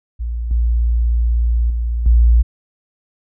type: tone with level steps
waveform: sine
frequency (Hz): 58.2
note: A#1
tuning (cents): -2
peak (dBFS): -19 / -12 / -16 / -7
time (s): 0.19-2.43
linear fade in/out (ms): 20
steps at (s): 0.51 / 1.7 / 2.06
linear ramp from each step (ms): 2
effects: none